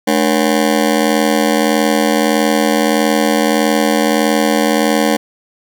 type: ring-modulated tone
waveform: 20% pulse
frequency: 257.9 Hz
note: C4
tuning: 25 cents flat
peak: -3 dBFS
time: 0.07-5.17 s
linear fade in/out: 10 ms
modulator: 40.8 Hz
effects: none